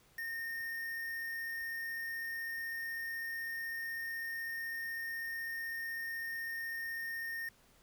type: tone with quantisation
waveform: triangle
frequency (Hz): 1836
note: A#6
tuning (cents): -27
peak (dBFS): -36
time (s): 0.18-7.49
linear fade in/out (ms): 5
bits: 8
effects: pink hiss -66 dBFS RMS until 7.82 s